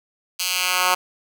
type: tone with high-pass filter sweep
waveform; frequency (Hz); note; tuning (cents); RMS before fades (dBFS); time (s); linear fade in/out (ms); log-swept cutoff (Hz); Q
10% pulse; 182.3; F#3; -25; -21; 0.39-0.95; 10; 4000 to 1000; 1.1
effects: none